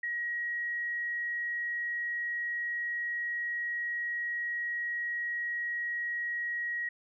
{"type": "tone", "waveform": "sine", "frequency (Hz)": 1900, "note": "A#6", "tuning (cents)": 33, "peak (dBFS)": -31, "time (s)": [0.03, 6.89], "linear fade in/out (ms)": 5, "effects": []}